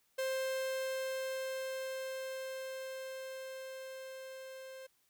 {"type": "tone with level ramp", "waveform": "45% pulse", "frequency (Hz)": 526, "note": "C5", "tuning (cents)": 9, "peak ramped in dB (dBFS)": [-33, -47], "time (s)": [0.18, 4.87], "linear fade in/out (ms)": 10, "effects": ["white hiss -74 dBFS RMS until 5.09 s"]}